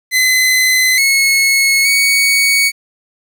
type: tone with pitch steps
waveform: sawtooth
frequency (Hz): 2033 / 2186 / 2235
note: B6 / C#7 / C#7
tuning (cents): +50 / -25 / +14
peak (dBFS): -6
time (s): 0.11-2.72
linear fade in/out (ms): 50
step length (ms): 870
effects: 8-bit